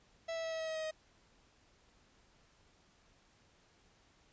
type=tone with pitch steps; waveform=45% pulse; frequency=659.3 / 654.7 / 650.2 / 645.7 / 641.3 / 636.8 / 632.4 / 628.1 Hz; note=E5 / E5 / E5 / E5 / E5 / D#5 / D#5 / D#5; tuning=0 / -12 / -24 / -36 / -48 / +40 / +28 / +16 cents; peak=-37 dBFS; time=0.28-0.912 s; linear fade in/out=10 ms; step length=79 ms; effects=pink hiss -68 dBFS RMS until 4.32 s + resampled to 16000 Hz